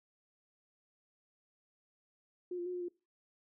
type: tone with pitch steps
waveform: sine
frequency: 358.2 / 348.8 / 361.6 / 357 / 351.1 Hz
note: F4 / F4 / F#4 / F4 / F4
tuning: +44 / -2 / -40 / +38 / +9 cents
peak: -36 dBFS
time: 2.51-2.885 s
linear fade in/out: 5 ms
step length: 75 ms
effects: noise-tail reverb RT60 0.3 s tail -22 dB re dry